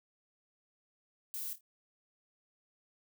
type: noise with echo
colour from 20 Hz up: violet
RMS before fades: -40 dBFS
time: 1.34-1.53 s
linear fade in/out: 0 ms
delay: 26 ms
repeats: 3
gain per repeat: -10 dB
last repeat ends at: 1.608 s
effects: none